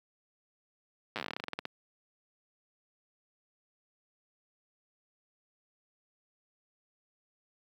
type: slowing click train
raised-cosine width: 0.3 ms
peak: -19 dBFS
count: 19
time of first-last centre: 1.16-1.654 s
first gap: 8 ms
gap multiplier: 1.13
effects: high-pass 150 Hz 12 dB/octave + 10-bit